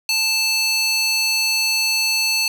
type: tone with high-pass filter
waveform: square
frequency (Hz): 880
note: A5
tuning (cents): 0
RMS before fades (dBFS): -19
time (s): 0.09-2.48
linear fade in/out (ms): 2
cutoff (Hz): 3500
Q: 3.1
effects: none